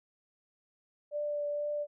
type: tone with vibrato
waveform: sine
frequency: 587.3 Hz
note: D5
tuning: in tune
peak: -31 dBFS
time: 1.11-1.87 s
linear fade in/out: 50 ms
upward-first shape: triangle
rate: 2.1 Hz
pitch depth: 13 cents each way
effects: none